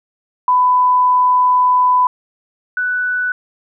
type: tone pair in turn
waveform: sine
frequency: 999 / 1487.3 Hz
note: B5 / F#6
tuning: +20 / +9 cents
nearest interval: perfect fifth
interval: 689 cents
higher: second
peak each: -9 / -15 dBFS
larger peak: first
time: 0.48-2.07 / 2.77-3.32 s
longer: first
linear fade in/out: 2 ms
effects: none